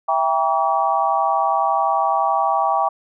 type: chord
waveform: sine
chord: E diminished seventh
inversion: none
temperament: just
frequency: 659.3 / 791.1 / 949.3 / 1139.2 Hz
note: E5 / G5 / Bb5 / Db6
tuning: 0 / +16 / +31 / +47 cents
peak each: -23 / -19 / -23 / -21 dBFS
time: 0.08-2.89 s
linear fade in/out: 10 ms
effects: none